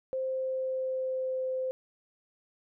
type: tone with pitch glide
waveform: sine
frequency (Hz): 523.3 to 517.9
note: C5 to C5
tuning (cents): 0 to -18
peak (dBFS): -29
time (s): 0.13-1.71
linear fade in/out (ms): 0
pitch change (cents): -18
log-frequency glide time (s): 0.25-1.44
effects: none